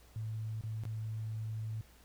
sine tone with dropouts, 110 Hz, A2, in tune, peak -36 dBFS, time 0.16-1.81 s, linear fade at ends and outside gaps 0 ms, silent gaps 0.61-0.637 / 0.836-0.853 s, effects added 60 Hz sine -61 dBFS peak until 2.04 s + pink hiss -63 dBFS RMS until 2.04 s

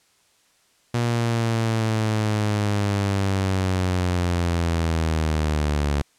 sawtooth linear sweep, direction down, 119.7 to 71.3 Hz, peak -16 dBFS, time 0.94-6.02 s, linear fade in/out 5 ms, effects white hiss -61 dBFS RMS until 6.18 s + low-pass 9000 Hz 12 dB/octave

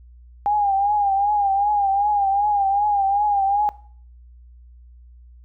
sine tone with vibrato, 808 Hz, G#5, 48 cents flat, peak -16 dBFS, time 0.46-3.69 s, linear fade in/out 0 ms, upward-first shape triangle, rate 2.6 Hz, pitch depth 78 cents each way, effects noise-tail reverb RT60 0.5 s tail -19 dB re dry + added 60 Hz sine -43 dBFS peak until 5.44 s

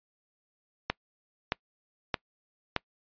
click train, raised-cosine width 0.3 ms, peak -10 dBFS, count 4, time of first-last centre 0.9-2.763 s, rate 1.61 Hz, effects noise-tail reverb RT60 0.1 s tail -25 dB re dry + resampled to 11025 Hz

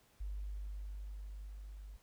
sine tone with level ramp, 50.1 Hz, G1, 38 cents sharp, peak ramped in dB -38 to -47 dBFS, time 0.2-1.97 s, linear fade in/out 10 ms, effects pink hiss -69 dBFS RMS until 2.02 s

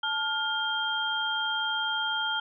sine tone cluster, 874 / 1413 / 3192 Hz, A5 / F6 / G7, -12 / +20 / +31 cents, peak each -33 / -30 / -30 dBFS, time 0.03-2.4 s, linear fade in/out 5 ms, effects none

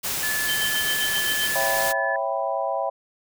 white noise, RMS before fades -27 dBFS, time 0.03-1.93 s, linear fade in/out 20 ms
sine tone, 1729 Hz, A6, 31 cents flat, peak -25 dBFS, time 0.23-2.16 s, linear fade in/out 2 ms
sine tone with tremolo, 3108 Hz, G7, 16 cents flat, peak -24 dBFS, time 0.48-1.48 s, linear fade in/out 10 ms, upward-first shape sine, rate 7.6 Hz, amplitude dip 75%
sine chord, C# half-diminished seventh, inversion none, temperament equal with one note detuned, 550.5 / 659.3 / 784 / 987.8 Hz, C#5 / E5 / G5 / B5, -12 / 0 / 0 / 0 cents, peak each -28 / -27 / -28 / -30 dBFS, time 1.55-2.9 s, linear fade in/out 10 ms
effects none

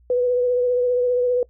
sine tone with vibrato, 493.9 Hz, B4, in tune, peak -16 dBFS, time 0.1-1.43 s, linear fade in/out 2 ms, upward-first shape triangle, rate 15 Hz, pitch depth 27 cents each way, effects noise-tail reverb RT60 0.1 s tail -22 dB re dry + added 60 Hz sine -51 dBFS peak until 1.49 s

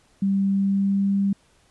sine tone with pitch glide, 196 to 197.93 Hz, G3 to G3, 0 to +17 cents, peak -18 dBFS, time 0.22-1.33 s, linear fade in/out 5 ms, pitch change +17 cents, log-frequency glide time 0.47-1.16 s, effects pink hiss -60 dBFS RMS until 1.7 s + resampled to 24000 Hz

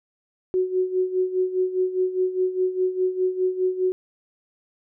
sine tone with tremolo, 370 Hz, F#4, in tune, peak -17 dBFS, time 0.54-3.92 s, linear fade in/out 0 ms, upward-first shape sine, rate 4.9 Hz, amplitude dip 75%, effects none

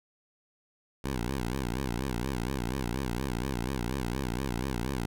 10% pulse tone with vibrato, 62.9 Hz, B1, 32 cents sharp, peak -22 dBFS, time 1.04-5.06 s, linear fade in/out 5 ms, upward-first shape sine, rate 4.2 Hz, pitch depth 170 cents each way, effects none

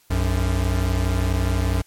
square tone pair together, 60.45 / 92.5 Hz, B1 / F#2, -36 / 0 cents, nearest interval perfect fifth, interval 736 cents, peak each -22 dBFS, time 0.1-1.82 s, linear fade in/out 10 ms, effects white hiss -58 dBFS RMS until 1.86 s + MP3 64 kbps

